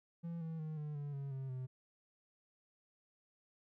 triangle tone with pitch steps, 168.6 / 162.2 / 156.04 / 150.12 / 144.42 / 138.94 / 133.66 / 128.59 Hz, E3 / E3 / D#3 / D3 / D3 / C#3 / C3 / C3, +39 / -28 / +5 / +38 / -29 / +4 / +37 / -30 cents, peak -38 dBFS, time 0.23-1.67 s, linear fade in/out 20 ms, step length 180 ms, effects none

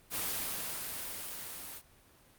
white noise with level ramp, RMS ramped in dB -34 to -45 dBFS, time 0.1-1.82 s, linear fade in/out 50 ms, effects pink hiss -62 dBFS RMS until 2.38 s + Opus 32 kbps

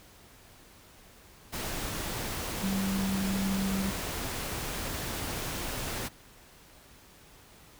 sine tone in noise, 193.8 Hz, G3, 20 cents flat, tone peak -28 dBFS, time 2.62-3.91 s, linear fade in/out 20 ms, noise pink, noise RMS -35 dBFS, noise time 1.52-6.09 s, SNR +4 dB, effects pink hiss -55 dBFS RMS until 7.79 s

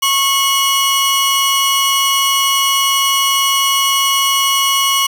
sawtooth tone pair together, 1094.5 / 2922 Hz, C#6 / F#7, -22 / -22 cents, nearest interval octave + perfect fourth, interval 1700 cents, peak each -11 dBFS, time 0.02-5.07 s, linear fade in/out 10 ms, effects 7-bit

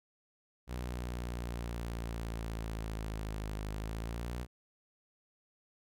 sawtooth linear two-way sweep, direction down then up, 61.74 to 51.91 to 61.74 Hz, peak -33 dBFS, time 0.67-4.47 s, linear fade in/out 50 ms, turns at 3.7 s, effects none

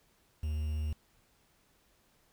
triangle tone with quantisation, 76.3 Hz, D#2, 33 cents flat, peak -29 dBFS, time 0.43-0.93 s, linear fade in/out 5 ms, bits 9, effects pink hiss -69 dBFS RMS until 2.32 s

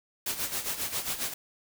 white noise with tremolo, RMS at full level -30 dBFS, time 0.26-1.34 s, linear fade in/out 5 ms, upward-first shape sine, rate 7.4 Hz, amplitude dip 70%, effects none

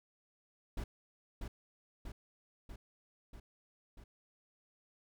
brown noise with echo, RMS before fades -38 dBFS, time 0.77-0.84 s, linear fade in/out 5 ms, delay 640 ms, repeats 5, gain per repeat -3 dB, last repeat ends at 4.04 s, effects none

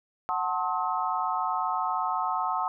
sine chord, F# diminished seventh, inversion none, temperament just, 740 / 888 / 1065.6 / 1278.7 Hz, F#5 / A5 / C6 / Eb6, 0 / +16 / +31 / +47 cents, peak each -31 dBFS, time 0.29-2.68 s, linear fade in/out 0 ms, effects none

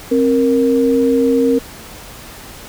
sine tone pair together, 265.5 / 467.2 Hz, C4 / A#4, +25 / +4 cents, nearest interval minor seventh, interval 979 cents, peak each -13 dBFS, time 0.11-1.59 s, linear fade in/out 10 ms, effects pink hiss -35 dBFS RMS until 2.68 s

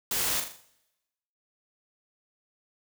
white noise with echo, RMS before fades -29 dBFS, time 0.11-0.4 s, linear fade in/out 2 ms, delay 41 ms, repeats 6, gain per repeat -6 dB, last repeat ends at 0.646 s, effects noise-tail reverb RT60 1.0 s tail -21 dB re dry

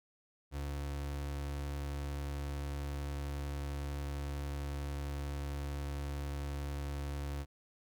35% pulse tone, 71.1 Hz, C#2, 45 cents sharp, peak -35 dBFS, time 0.51-7.46 s, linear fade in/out 50 ms, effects none

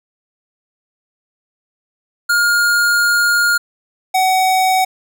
square tone pair in turn, 1419 / 751.7 Hz, F6 / F#5, +27 / +27 cents, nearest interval major seventh, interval 1100 cents, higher first, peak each -12 dBFS, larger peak neither, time 2.29-3.58 / 4.14-4.85 s, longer first, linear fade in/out 10 ms, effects none

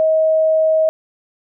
sine tone, 634 Hz, D#5, 32 cents sharp, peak -11 dBFS, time 0-0.89 s, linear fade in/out 0 ms, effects none

